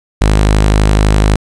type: tone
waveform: sawtooth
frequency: 51.91 Hz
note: G#1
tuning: in tune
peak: -3 dBFS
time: 0.21-1.36 s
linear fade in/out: 5 ms
effects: resampled to 24000 Hz + 7-bit